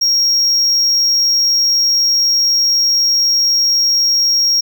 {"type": "tone", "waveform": "triangle", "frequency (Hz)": 5588, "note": "F8", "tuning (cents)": 0, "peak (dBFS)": -9, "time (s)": [0.01, 4.61], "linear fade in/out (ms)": 10, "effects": []}